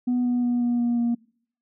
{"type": "tone with pitch steps", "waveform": "sine", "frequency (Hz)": [246.9, 244.8, 242.7, 240.6, 238.5, 236.4], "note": ["B3", "B3", "B3", "B3", "A#3", "A#3"], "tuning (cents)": [0, -15, -30, -45, 40, 24], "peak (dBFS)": -18, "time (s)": [0.07, 1.15], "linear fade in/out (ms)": 10, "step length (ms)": 180, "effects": ["noise-tail reverb RT60 0.6 s tail -26 dB re dry", "tanh soft clip ceiling -18 dBFS"]}